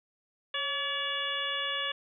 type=harmonic tone with a mistuned harmonic; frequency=571 Hz; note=D5; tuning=49 cents flat; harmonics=1 / 2 / 3 / 4 / 5 / 6; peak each=-41 / -38 / -36 / -41 / -35 / -35 dBFS; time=0.54-1.92 s; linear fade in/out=5 ms; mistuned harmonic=1; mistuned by=-61 cents; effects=none